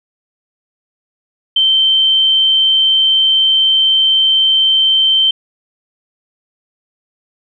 sine tone, 3112 Hz, G7, 13 cents flat, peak -8 dBFS, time 1.56-5.31 s, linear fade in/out 5 ms, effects none

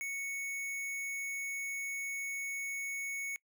square tone, 2217 Hz, C#7, in tune, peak -37 dBFS, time 0.01-3.36 s, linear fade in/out 0 ms, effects noise-tail reverb RT60 0.1 s tail -24 dB re dry

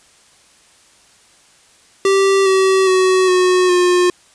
square tone with pitch steps, 390 / 381.8 / 373.7 / 365.8 / 358 Hz, G4 / G4 / F#4 / F#4 / F4, -9 / -46 / +17 / -20 / +43 cents, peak -11 dBFS, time 2.05-4.1 s, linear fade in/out 2 ms, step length 410 ms, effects white hiss -50 dBFS RMS until 4.34 s + resampled to 22050 Hz

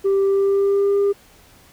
sine tone with pitch glide, 392 to 401.4 Hz, G4 to G4, 0 to +41 cents, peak -12 dBFS, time 0.04-1.13 s, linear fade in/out 20 ms, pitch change +41 cents, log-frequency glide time 0.25-0.98 s, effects tanh soft clip ceiling -13 dBFS + pink hiss -50 dBFS RMS until 1.72 s

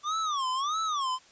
square tone with vibrato, 1157 Hz, D6, 26 cents flat, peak -28 dBFS, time 0.03-1.19 s, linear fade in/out 50 ms, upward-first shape sine, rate 1.6 Hz, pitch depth 220 cents each way, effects white hiss -57 dBFS RMS until 1.31 s + resampled to 16000 Hz

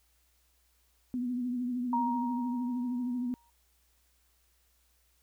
sine tone with vibrato, 246.9 Hz, B3, in tune, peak -30 dBFS, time 1.14-3.34 s, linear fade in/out 0 ms, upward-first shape triangle, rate 13 Hz, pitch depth 57 cents each way
sine tone with exponential decay, 940 Hz, A#5, 14 cents sharp, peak -26 dBFS, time 1.93-3.5 s, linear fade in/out 2 ms, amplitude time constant 340 ms
effects added 60 Hz sine -70 dBFS peak until 5.22 s + white hiss -71 dBFS RMS until 5.22 s

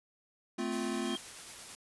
square chord, F major, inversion first, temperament equal with one note detuned, 220 / 257.9 / 349.2 Hz, A3 / C4 / F4, 0 / -25 / 0 cents, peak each -38 dBFS, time 0.58-1.16 s, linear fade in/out 10 ms
white noise with tremolo, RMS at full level -46 dBFS, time 0.72-1.75 s, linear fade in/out 0 ms, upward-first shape triangle, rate 9.3 Hz, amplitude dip 25%
triangle tone with exponential growth, 3203 Hz, G7, 37 cents sharp, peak -34 dBFS, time 0.83-1.17 s, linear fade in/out 1 ms, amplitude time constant 72 ms
effects resampled to 24000 Hz

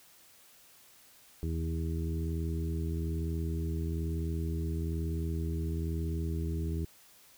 harmonic tone with a mistuned harmonic, 81.1 Hz, E2, 28 cents flat, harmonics 1 / 2 / 3 / 4 / 5, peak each -32 / -37 / -44 / -41 / -44 dBFS, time 1.43-6.85 s, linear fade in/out 0 ms, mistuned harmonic 1, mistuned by -44 cents, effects white hiss -59 dBFS RMS until 7.37 s

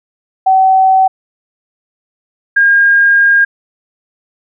sine tone pair in turn, 761 / 1617.6 Hz, F#5 / G#6, +48 / -46 cents, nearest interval octave + minor second, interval 1306 cents, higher second, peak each -5 dBFS, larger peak neither, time 0.46-1.08 / 2.56-3.45 s, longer second, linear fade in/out 10 ms, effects none

